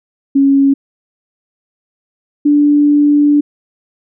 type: tone pair in turn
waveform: sine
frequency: 275.8 / 292.2 Hz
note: C#4 / D4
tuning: -9 / -9 cents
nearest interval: minor second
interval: 100 cents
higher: second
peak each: -6 dBFS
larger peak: neither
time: 0.35-0.74 / 2.45-3.41 s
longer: second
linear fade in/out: 10 ms
effects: none